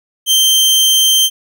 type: tone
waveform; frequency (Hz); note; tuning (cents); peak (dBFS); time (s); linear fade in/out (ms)
sawtooth; 3136; G7; 0; -5; 0.26-1.3; 50
effects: none